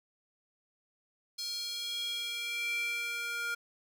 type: tone with high-pass filter sweep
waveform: square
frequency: 470.2 Hz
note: A#4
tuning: 15 cents sharp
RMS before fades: -36 dBFS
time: 1.38-3.55 s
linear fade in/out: 10 ms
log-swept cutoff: 4500 to 1600 Hz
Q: 5
effects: none